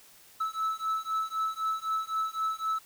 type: beating tone pair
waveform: triangle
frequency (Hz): 1304 / 1307.9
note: E6 / E6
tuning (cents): -19 / -14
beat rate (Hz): 3.9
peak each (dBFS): -30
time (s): 0.4-2.79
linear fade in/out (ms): 10
effects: white hiss -56 dBFS RMS until 2.85 s